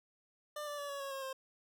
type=tone with pitch steps; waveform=25% pulse; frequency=596 / 584.4 / 573 / 561.9 / 551 / 540.3 / 529.8 Hz; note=D5 / D5 / D5 / C#5 / C#5 / C#5 / C5; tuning=+25 / -9 / -43 / +23 / -11 / -44 / +22 cents; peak=-36 dBFS; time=0.56-1.33 s; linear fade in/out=5 ms; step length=110 ms; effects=none